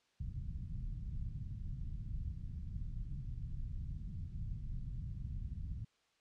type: low-pass noise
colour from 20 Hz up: pink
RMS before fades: -42 dBFS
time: 0.2-5.85 s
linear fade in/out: 5 ms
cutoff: 150 Hz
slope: 24 dB/octave
effects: white hiss -75 dBFS RMS until 6.2 s + low-pass 5000 Hz 12 dB/octave